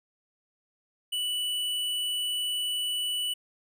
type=tone with tanh clipping; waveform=sine; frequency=2963 Hz; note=F#7; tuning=2 cents sharp; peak=-29 dBFS; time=1.12-3.34 s; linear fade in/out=10 ms; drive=15 dB; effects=none